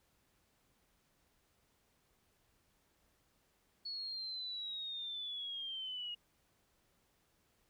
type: linear sweep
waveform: sine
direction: down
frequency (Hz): 4398 to 2865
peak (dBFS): -40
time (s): 3.85-6.15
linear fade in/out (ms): 10
effects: pink hiss -75 dBFS RMS until 7.69 s